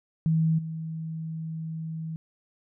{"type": "tone with level steps", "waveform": "sine", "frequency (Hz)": 160.8, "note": "E3", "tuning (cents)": -43, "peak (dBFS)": [-20, -31], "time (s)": [0.26, 2.16], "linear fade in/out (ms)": 0, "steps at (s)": 0.58, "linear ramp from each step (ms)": 10, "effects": []}